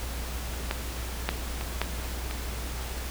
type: clicks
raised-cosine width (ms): 0.3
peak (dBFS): -11 / -8 / -18 / -9 / -18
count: 5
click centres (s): 0.711 / 1.29 / 1.611 / 1.816 / 2.311
effects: added 60 Hz sine -33 dBFS peak until 3.1 s + pink hiss -38 dBFS RMS until 3.1 s